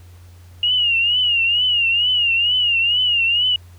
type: tone with vibrato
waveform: sine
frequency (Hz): 2853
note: F7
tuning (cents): +36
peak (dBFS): -14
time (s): 0.63-3.56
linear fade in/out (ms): 2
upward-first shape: triangle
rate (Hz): 2.2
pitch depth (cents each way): 110
effects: added 88 Hz sine -40 dBFS peak until 3.78 s + pink hiss -53 dBFS RMS until 3.78 s